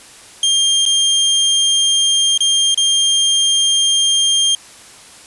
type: tone with dropouts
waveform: sawtooth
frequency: 3200 Hz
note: G7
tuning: 35 cents sharp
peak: -8 dBFS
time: 0.43-4.55 s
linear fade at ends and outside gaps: 2 ms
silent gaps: 0.854-0.861 / 2.377-2.405 / 2.745-2.775 s
effects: white hiss -40 dBFS RMS until 5.26 s + resampled to 24000 Hz